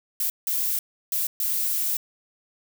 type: noise bursts at uneven times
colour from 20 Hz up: violet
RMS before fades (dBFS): -25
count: 4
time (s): 0.2-0.3 / 0.47-0.79 / 1.12-1.27 / 1.4-1.97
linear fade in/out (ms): 2
effects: none